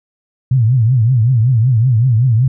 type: tone with vibrato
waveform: sine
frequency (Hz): 120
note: B2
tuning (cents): -49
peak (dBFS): -8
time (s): 0.51-2.48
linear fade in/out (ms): 5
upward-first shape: triangle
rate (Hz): 5.3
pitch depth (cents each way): 220
effects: none